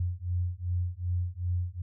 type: beating tone pair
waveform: sine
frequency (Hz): 87.7 / 90.3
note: F2 / F#2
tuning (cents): +8 / -42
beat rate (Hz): 2.6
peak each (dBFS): -31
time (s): 0-1.82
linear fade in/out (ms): 5
effects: none